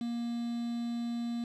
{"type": "tone with quantisation", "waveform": "triangle", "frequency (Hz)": 235.9, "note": "A#3", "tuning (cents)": 21, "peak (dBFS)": -30, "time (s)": [0.01, 1.44], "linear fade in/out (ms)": 2, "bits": 8, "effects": ["low-pass 6000 Hz 12 dB/octave"]}